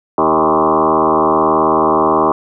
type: tone with frequency modulation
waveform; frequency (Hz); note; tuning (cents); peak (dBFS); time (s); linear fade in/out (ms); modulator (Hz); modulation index
sine; 716; F5; +43; -9; 0.18-2.32; 2; 78.6; 5.7
effects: none